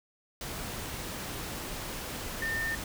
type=tone in noise; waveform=sine; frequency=1809 Hz; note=A6; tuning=48 cents sharp; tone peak=-30 dBFS; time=2.42-2.75 s; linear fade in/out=2 ms; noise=pink; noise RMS=-38 dBFS; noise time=0.41-2.84 s; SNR=+5 dB; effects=none